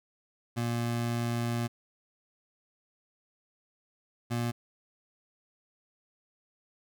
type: tone pair in turn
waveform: 25% pulse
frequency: 118.2 / 118.88 Hz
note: A#2 / A#2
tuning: +24 / +34 cents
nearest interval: unison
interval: 10 cents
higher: second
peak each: -25 dBFS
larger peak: neither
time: 0.56-1.68 / 4.3-4.52 s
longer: first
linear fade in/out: 20 ms
effects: none